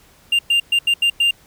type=tone bursts at uneven times; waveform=triangle; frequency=2794 Hz; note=F7; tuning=in tune; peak=-11 dBFS; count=6; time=0.32-0.39 / 0.5-0.6 / 0.72-0.79 / 0.87-0.94 / 1.02-1.1 / 1.2-1.31 s; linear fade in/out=5 ms; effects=pink hiss -51 dBFS RMS until 1.46 s